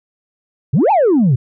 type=exponential two-way sweep; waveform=sine; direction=up then down; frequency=114.8 to 907 to 114.8 Hz; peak=-7 dBFS; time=0.73-1.36 s; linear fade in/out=10 ms; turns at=0.91 s; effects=tanh soft clip ceiling -7 dBFS